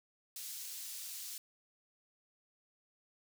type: high-pass noise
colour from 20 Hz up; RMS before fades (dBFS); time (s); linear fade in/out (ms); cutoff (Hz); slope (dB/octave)
pink; -45; 0.36-1.38; 2; 5200; 12
effects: none